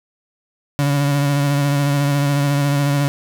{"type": "tone with vibrato", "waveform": "35% pulse", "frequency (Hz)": 142.4, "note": "C#3", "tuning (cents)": 47, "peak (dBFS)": -13, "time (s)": [0.79, 3.08], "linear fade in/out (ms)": 0, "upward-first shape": "sine", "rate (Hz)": 14, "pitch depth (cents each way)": 29, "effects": []}